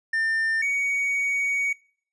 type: tone pair in turn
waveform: triangle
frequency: 1800 / 2244 Hz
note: A6 / C#7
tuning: +39 / +21 cents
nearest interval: major third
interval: 382 cents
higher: second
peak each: -20 dBFS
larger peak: neither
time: 0.13-0.62 / 0.62-1.73 s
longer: second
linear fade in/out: 5 ms
effects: noise-tail reverb RT60 0.5 s tail -21 dB re dry + resampled to 24000 Hz